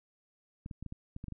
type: clicks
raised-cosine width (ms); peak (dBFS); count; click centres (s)
5; -29; 9; 0.661 / 0.712 / 0.826 / 0.863 / 0.924 / 1.164 / 1.241 / 1.283 / 1.323
effects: none